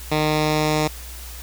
10% pulse tone with low-pass filter sweep, 153.3 Hz, D#3, 25 cents flat, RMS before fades -20 dBFS, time 0.11-0.88 s, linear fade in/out 10 ms, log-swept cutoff 4100 to 6800 Hz, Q 1.4, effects added 60 Hz sine -35 dBFS peak until 1.42 s + white hiss -39 dBFS RMS until 1.42 s

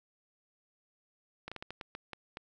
slowing click train, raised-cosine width 0.3 ms, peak -25 dBFS, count 9, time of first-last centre 1.48-2.371 s, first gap 36 ms, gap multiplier 1.31, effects none

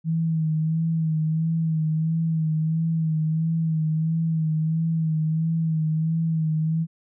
sine tone with vibrato, 160 Hz, D#3, 49 cents sharp, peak -20 dBFS, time 0.04-6.87 s, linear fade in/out 50 ms, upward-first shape sine, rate 1.5 Hz, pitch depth 41 cents each way, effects none

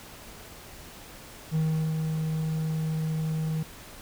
triangle tone with ADSR envelope, 158.1 Hz, D#3, 28 cents sharp, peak -20 dBFS, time 1.51-3.63 s, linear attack 45 ms, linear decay 390 ms, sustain -4 dB, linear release 5 ms, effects pink hiss -46 dBFS RMS until 4.01 s

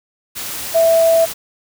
sine tone in noise, 659.3 Hz, E5, in tune, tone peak -9 dBFS, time 0.74-1.26 s, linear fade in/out 20 ms, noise white, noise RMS -26 dBFS, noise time 0.35-1.34 s, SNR +14 dB, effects none

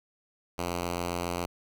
5% pulse tone, 87.31 Hz, F2, in tune, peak -19 dBFS, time 0.58-1.46 s, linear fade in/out 5 ms, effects none

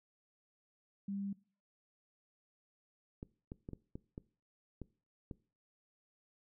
sine tone, 198.6 Hz, G3, 23 cents sharp, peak -37 dBFS, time 1.08-1.33 s, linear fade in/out 5 ms
clicks, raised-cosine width 3 ms, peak -31 dBFS, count 8, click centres 3.229 / 3.519 / 3.689 / 3.733 / 3.955 / 4.179 / 4.817 / 5.312 s
effects noise-tail reverb RT60 0.4 s tail -21 dB re dry

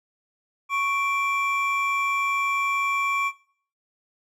triangle tone pair together, 1108.6 / 2349 Hz, C#6 / D7, 0 / 0 cents, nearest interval octave + minor second, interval 1300 cents, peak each -22 / -25 dBFS, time 0.69-3.32 s, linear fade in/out 50 ms, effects noise-tail reverb RT60 0.5 s tail -17 dB re dry

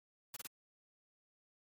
white noise bursts, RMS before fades -45 dBFS, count 3, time 0.34-0.47 s, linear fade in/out 2 ms, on 24 ms, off 29 ms, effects high-pass 80 Hz 12 dB/octave + MP3 96 kbps

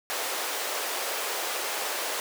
pink high-pass noise, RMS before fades -31 dBFS, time 0.1-2.2 s, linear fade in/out 0 ms, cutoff 440 Hz, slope 24 dB/octave, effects none

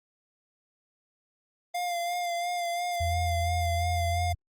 square tone with vibrato, 698.5 Hz, F5, in tune, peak -29 dBFS, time 1.74-4.33 s, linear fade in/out 10 ms, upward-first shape sine, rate 2.9 Hz, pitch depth 30 cents each way
sine tone with pitch glide, 84 to 85.37 Hz, E2 to F2, +33 to -39 cents, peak -27 dBFS, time 3-4.35 s, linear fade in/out 10 ms, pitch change +28 cents, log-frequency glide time 3.65-4.14 s
effects Opus 24 kbps

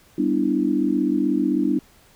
sine chord, E minor seventh, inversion first, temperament equal, 196 / 246.9 / 293.7 / 329.6 Hz, G3 / B3 / D4 / E4, 0 / 0 / 0 / 0 cents, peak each -26 / -24 / -21 / -24 dBFS, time 0.18-1.79 s, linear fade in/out 5 ms, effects pink hiss -54 dBFS RMS until 2.15 s

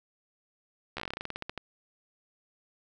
slowing click train, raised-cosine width 0.3 ms, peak -19 dBFS, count 17, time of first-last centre 0.97-1.577 s, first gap 13 ms, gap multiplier 1.13, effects none

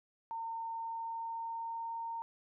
sine tone with pitch glide, 911 to 918.9 Hz, A#5 to A#5, -40 to -25 cents, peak -37 dBFS, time 0.31-2.22 s, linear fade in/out 0 ms, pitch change +15 cents, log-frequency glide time 0.7-2.1 s, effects none

